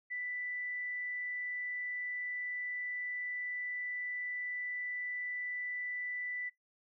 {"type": "tone", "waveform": "sine", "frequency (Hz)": 1981, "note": "B6", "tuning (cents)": 5, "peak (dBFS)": -36, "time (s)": [0.1, 6.5], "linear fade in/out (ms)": 20, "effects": ["noise-tail reverb RT60 0.2 s tail -26 dB re dry"]}